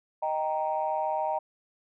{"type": "chord", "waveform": "sine", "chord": "Eb major", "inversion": "none", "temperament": "equal", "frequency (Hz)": [622.3, 784, 932.3], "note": ["Eb5", "G5", "Bb5"], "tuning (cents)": [0, 0, 0], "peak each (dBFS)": -30, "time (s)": [0.22, 1.39], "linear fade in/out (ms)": 10, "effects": ["tanh soft clip ceiling -18 dBFS"]}